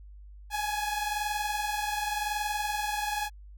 sawtooth tone pair together, 830.6 / 851.5 Hz, G#5 / G#5, 0 / +43 cents, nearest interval unison, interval 43 cents, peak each -27 / -30 dBFS, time 0.5-3.3 s, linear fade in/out 50 ms, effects added 50 Hz sine -45 dBFS peak until 3.57 s

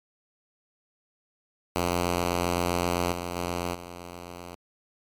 5% pulse tone with level steps, 87.7 Hz, F2, 8 cents sharp, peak -13 / -20 / -17 / -28 dBFS, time 1.76-4.55 s, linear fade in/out 0 ms, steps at 3.12 / 3.36 / 3.74 s, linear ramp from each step 10 ms, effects MP3 96 kbps

